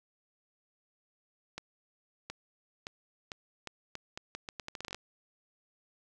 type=accelerating click train; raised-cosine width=0.2 ms; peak=-22 dBFS; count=18; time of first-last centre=1.58-4.946 s; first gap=720 ms; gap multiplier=0.79; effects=none